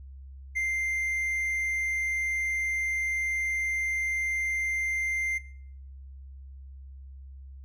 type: tone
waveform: triangle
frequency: 2093 Hz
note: C7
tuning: in tune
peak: -24 dBFS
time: 0.55-5.39 s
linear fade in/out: 20 ms
effects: noise-tail reverb RT60 0.6 s tail -19 dB re dry + added 67 Hz sine -42 dBFS peak until 7.64 s